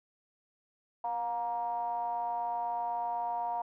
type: ring-modulated tone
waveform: triangle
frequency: 114 Hz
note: A#2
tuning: 38 cents flat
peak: -26 dBFS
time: 1.04-3.62 s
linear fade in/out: 5 ms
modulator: 826 Hz
effects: none